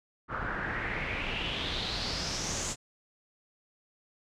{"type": "noise with low-pass filter sweep", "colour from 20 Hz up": "pink", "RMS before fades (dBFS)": -34, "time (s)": [0.28, 2.76], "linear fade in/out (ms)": 50, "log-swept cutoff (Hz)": [1300, 7500], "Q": 4.5, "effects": []}